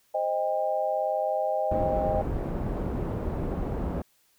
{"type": "chord", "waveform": "sine", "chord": "C minor", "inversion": "none", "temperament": "equal with one note detuned", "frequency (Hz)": [523.3, 622.3, 799.1], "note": ["C5", "Eb5", "G5"], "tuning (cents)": [0, 0, 33], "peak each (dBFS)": [-31, -27, -29], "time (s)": [0.14, 2.22], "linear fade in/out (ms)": 10}
{"type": "low-pass noise", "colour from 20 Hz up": "pink", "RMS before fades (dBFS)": -30, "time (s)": [1.71, 4.02], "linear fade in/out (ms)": 5, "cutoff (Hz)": 620, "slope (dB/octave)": 12}
{"effects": ["white hiss -66 dBFS RMS until 4.38 s"]}